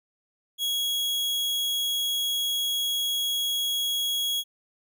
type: tone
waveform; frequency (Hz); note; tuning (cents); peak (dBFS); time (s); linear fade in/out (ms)
40% pulse; 3322; G#7; 0; -24; 0.58-4.44; 50
effects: none